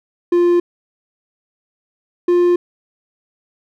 triangle tone pair in turn, 349.2 / 352 Hz, F4 / F4, 0 / +14 cents, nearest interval unison, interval 14 cents, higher second, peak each -8 dBFS, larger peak neither, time 0.32-0.6 / 2.28-2.56 s, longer neither, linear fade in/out 5 ms, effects none

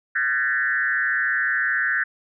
sine tone with frequency modulation, 1661.2 Hz, G#6, in tune, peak -19 dBFS, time 0.15-2.04 s, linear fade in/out 10 ms, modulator 134 Hz, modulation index 1.6, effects none

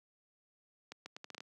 accelerating click train, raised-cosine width 0.2 ms, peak -28 dBFS, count 8, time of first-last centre 0.92-1.405 s, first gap 140 ms, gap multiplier 0.75, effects high-pass 200 Hz 12 dB/octave

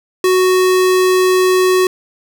square tone, 370 Hz, F#4, in tune, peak -10 dBFS, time 0.24-1.87 s, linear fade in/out 2 ms, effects none

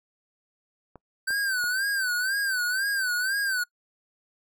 clicks, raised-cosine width 1 ms, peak -30 dBFS, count 3, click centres 0.957 / 1.306 / 1.641 s
square tone with vibrato, 1540 Hz, G6, 31 cents flat, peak -25 dBFS, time 1.27-3.64 s, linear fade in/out 10 ms, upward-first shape sine, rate 2 Hz, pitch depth 110 cents each way
effects noise-tail reverb RT60 0.1 s tail -24 dB re dry

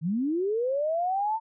sine linear sweep, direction up, 146.83 to 909 Hz, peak -24 dBFS, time 0.01-1.4 s, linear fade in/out 50 ms, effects none

